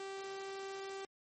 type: tone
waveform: sawtooth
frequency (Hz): 389.6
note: G4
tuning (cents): -11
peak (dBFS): -38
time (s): 0-1.05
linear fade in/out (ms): 2
effects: MP3 32 kbps